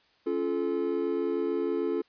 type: chord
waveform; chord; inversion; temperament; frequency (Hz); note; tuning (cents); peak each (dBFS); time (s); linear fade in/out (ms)
triangle; Db augmented; none; just; 277.2 / 346.5 / 433.1; Db4 / F4 / A4; 0 / -14 / -27; -31 / -28 / -28; 0.26-2.02; 10
effects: white hiss -65 dBFS RMS until 2.08 s + resampled to 11025 Hz